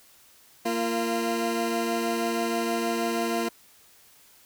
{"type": "tone pair together", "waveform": "20% pulse", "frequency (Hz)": [231.1, 343.5], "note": ["A#3", "F4"], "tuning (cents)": [-15, -29], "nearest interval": "perfect fifth", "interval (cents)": 686, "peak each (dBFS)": -23, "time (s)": [0.65, 3.49], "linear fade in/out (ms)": 10, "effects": ["white hiss -56 dBFS RMS until 4.45 s"]}